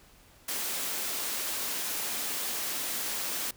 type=high-pass noise; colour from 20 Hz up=white; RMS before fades=-33 dBFS; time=0.48-3.51 s; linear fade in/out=5 ms; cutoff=190 Hz; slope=24 dB/octave; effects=pink hiss -58 dBFS RMS until 3.56 s

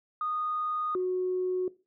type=tone pair in turn; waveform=sine; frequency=1235 / 367.2 Hz; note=D#6 / F#4; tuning=-13 / -13 cents; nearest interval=octave + major sixth; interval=2100 cents; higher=first; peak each=-28 / -25 dBFS; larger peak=second; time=0.21-0.95 / 0.95-1.68 s; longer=first; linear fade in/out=2 ms; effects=noise-tail reverb RT60 0.3 s tail -19 dB re dry + tanh soft clip ceiling -21 dBFS

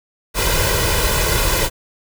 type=noise with comb filter; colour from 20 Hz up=pink; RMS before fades=-17 dBFS; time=0.34-1.7 s; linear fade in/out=50 ms; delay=2 ms; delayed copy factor=+0.7; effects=none

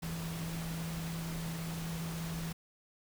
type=tone in noise; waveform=sine; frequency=164.81 Hz; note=E3; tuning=in tune; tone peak=-37 dBFS; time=0.02-2.53 s; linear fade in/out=10 ms; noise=pink; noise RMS=-44 dBFS; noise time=0.02-2.53 s; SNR=+4 dB; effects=none

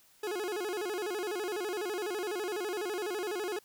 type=tone with vibrato; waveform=40% pulse; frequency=390 Hz; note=G4; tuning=9 cents flat; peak=-32 dBFS; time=0.23-3.59 s; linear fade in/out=5 ms; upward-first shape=square; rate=12 Hz; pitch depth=150 cents each way; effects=white hiss -63 dBFS RMS until 3.64 s

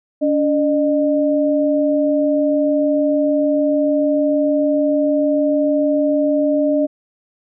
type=tone pair together; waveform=sine; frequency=286.3 / 607 Hz; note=D4 / D#5; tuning=-44 / -43 cents; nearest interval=octave + minor second; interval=1301 cents; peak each=-16 dBFS; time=0.21-6.87 s; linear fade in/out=20 ms; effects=none

